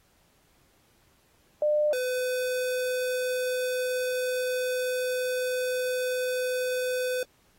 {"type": "tone pair in turn", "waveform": ["sine", "square"], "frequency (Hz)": [600, 504.5], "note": ["D5", "B4"], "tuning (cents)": [37, 37], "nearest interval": "minor third", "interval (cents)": 300, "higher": "first", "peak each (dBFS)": [-21, -27], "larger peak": "first", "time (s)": [[1.62, 1.93], [1.93, 7.23]], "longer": "second", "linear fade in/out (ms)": 2, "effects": ["pink hiss -65 dBFS RMS until 7.58 s", "AAC 48 kbps"]}